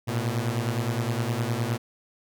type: beating tone pair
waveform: sawtooth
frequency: 112.4 / 122.1 Hz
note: A2 / B2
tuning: +37 / -19 cents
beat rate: 9.7 Hz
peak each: -24 dBFS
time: 0.07-1.78 s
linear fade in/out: 20 ms
effects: none